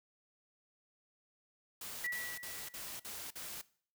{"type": "noise bursts", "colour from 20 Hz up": "white", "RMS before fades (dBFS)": -45, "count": 6, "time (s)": [1.81, 3.615], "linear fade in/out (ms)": 5, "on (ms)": 260, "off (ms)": 49}
{"type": "tone with exponential decay", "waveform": "sine", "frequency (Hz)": 1947, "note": "B6", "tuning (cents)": -25, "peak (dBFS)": -34, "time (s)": [2.04, 3.06], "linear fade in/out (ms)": 5, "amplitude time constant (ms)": 220}
{"effects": ["noise-tail reverb RT60 0.5 s tail -20 dB re dry"]}